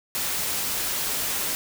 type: noise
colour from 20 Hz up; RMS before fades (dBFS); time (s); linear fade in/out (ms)
white; -27; 0.15-1.55; 0
effects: none